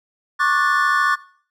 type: chord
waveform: triangle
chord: D major seventh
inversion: third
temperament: just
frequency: 1101.2 / 1174.7 / 1468.3 / 1762 Hz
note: C#6 / D6 / F#6 / A6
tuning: -12 / 0 / -14 / +2 cents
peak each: -19 dBFS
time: 0.39-1.16 s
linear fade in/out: 20 ms
effects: noise-tail reverb RT60 0.5 s tail -19 dB re dry